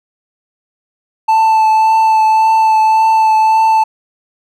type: tone with vibrato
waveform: triangle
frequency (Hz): 880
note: A5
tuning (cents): 0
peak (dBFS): -5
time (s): 1.28-3.84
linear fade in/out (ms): 10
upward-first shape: triangle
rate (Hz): 1.8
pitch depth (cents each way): 16
effects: none